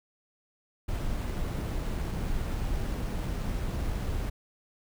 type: noise with sample-and-hold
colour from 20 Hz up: brown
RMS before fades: -31 dBFS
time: 0.88-4.3 s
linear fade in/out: 10 ms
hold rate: 11025 Hz
effects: none